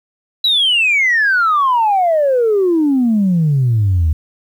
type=exponential sweep; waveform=sine; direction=down; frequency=3981 to 75.1 Hz; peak=-9 dBFS; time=0.44-4.13 s; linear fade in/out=5 ms; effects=tanh soft clip ceiling -7 dBFS + 8-bit